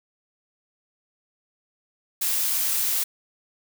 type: noise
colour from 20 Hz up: blue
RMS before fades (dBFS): -24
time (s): 2.21-3.04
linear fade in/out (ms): 10
effects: none